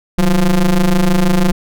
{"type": "ring-modulated tone", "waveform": "square", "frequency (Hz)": 86.9, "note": "F2", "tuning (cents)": -8, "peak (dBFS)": -7, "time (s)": [0.18, 1.52], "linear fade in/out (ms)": 5, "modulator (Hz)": 100, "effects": []}